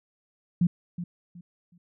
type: tone with echo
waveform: sine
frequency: 174.61 Hz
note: F3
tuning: in tune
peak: -18 dBFS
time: 0.61-0.67 s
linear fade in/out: 5 ms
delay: 370 ms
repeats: 3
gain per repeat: -12 dB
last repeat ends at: 1.78 s
effects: none